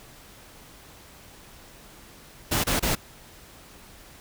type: noise bursts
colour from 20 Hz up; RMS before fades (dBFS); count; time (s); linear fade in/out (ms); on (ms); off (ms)
pink; -24; 3; 2.51-2.954; 10; 130; 27
effects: pink hiss -49 dBFS RMS until 4.2 s